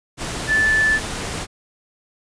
sine tone in noise, 1749 Hz, A6, 11 cents flat, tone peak -14 dBFS, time 0.47-1 s, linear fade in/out 50 ms, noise pink, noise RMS -27 dBFS, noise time 0.17-1.47 s, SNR +10 dB, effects resampled to 22050 Hz

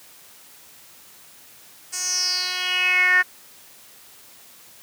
10% pulse tone with band-pass filter sweep, 364.5 Hz, F#4, 26 cents flat, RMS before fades -21 dBFS, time 1.92-3.23 s, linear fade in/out 20 ms, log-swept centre 7500 to 1700 Hz, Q 6.8, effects white hiss -48 dBFS RMS until 4.82 s + high-pass 80 Hz 12 dB/octave

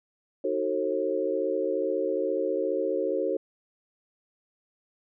sine chord, D# diminished seventh, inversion none, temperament just, 311.1 / 373.4 / 448 / 537.6 Hz, D#4 / F#4 / A4 / C5, 0 / +16 / +31 / +47 cents, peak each -33 / -30 / -30 / -29 dBFS, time 0.44-3.37 s, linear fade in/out 5 ms, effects none

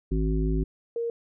harmonic tone, 53 Hz, G#1, 36 cents sharp, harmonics 1 / 3 / 5 / 7, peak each -24 / -29 / -31 / -32 dBFS, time 0.11-0.64 s, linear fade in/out 10 ms
sine tone, 466.2 Hz, A#4, in tune, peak -26 dBFS, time 0.96-1.1 s, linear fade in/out 2 ms
effects none

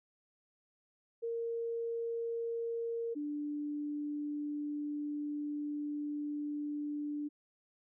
sine tone pair in turn, 463.3 / 294.4 Hz, A#4 / D4, -11 / +4 cents, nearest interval minor sixth, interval 785 cents, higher first, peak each -34 / -35 dBFS, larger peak first, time 1.22-3.15 / 3.15-7.29 s, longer second, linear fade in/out 20 ms, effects none

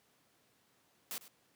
white noise with echo, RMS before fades -41 dBFS, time 1.11-1.18 s, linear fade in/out 0 ms, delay 100 ms, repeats 1, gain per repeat -15 dB, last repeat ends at 1.28 s, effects pink hiss -71 dBFS RMS until 1.55 s + high-pass 150 Hz 12 dB/octave

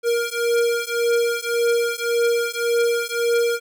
square beating tone pair, 469.3 / 471.1 Hz, A#4 / A#4, +12 / +18 cents, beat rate 1.8 Hz, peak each -22 dBFS, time 0.03-3.6 s, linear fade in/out 50 ms, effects none

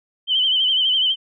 sine tone with vibrato, 3073 Hz, G7, 35 cents flat, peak -15 dBFS, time 0.27-1.16 s, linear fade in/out 50 ms, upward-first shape sine, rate 12 Hz, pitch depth 63 cents each way, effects none

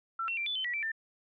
sine tone with pitch steps, 1345 / 2716 / 2358 / 3479 / 3067 / 1937 / 2334 / 1789 Hz, E6 / F7 / D7 / A7 / G7 / B6 / D7 / A6, +34 / -49 / +6 / -20 / -38 / -34 / -11 / +28 cents, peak -31 dBFS, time 0.19-0.918 s, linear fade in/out 5 ms, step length 91 ms, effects none

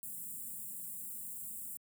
white band-stop noise, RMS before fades -44 dBFS, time 0.03-1.77 s, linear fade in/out 0 ms, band 250 to 7500 Hz, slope 96 dB/octave, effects high-pass 150 Hz 12 dB/octave

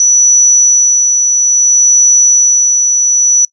sine tone with tremolo, 5920 Hz, F#8, in tune, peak -3 dBFS, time 0-3.45 s, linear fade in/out 2 ms, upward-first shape sine, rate 0.6 Hz, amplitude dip 35%, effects noise-tail reverb RT60 0.1 s tail -23 dB re dry

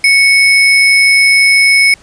sine tone with sample-and-hold, 2217 Hz, C#7, in tune, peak -4 dBFS, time 0.04-1.94 s, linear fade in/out 2 ms, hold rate 7350 Hz, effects pink hiss -42 dBFS RMS until 2.02 s + resampled to 22050 Hz

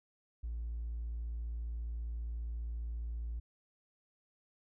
sine tone with hard clipping, 57.4 Hz, A#1, 26 cents flat, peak -37 dBFS, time 0.43-3.4 s, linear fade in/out 10 ms, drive 1 dB, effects none

